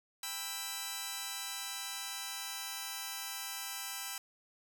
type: chord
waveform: 5% pulse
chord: E minor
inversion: first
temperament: just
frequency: 791.1 / 988.9 / 1318.5 Hz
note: G5 / B5 / E6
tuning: +16 / +2 / 0 cents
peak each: -32 dBFS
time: 0.23-4.18 s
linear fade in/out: 2 ms
effects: none